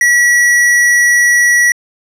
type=tone with tanh clipping; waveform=sine; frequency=1934 Hz; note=B6; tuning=37 cents flat; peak=-8 dBFS; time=0.01-1.72 s; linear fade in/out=2 ms; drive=18 dB; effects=low-pass 12000 Hz 12 dB/octave